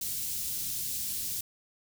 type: band-stop noise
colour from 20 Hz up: white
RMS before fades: -34 dBFS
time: 0.01-1.41 s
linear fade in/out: 5 ms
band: 190 to 4600 Hz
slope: 12 dB/octave
effects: none